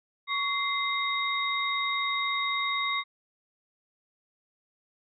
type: tone cluster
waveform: sine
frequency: 1119 / 2085 / 3744 Hz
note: C#6 / C7 / A#7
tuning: +16 / -7 / +7 cents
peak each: -30 / -30 / -32 dBFS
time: 0.27-3.04 s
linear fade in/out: 50 ms
effects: none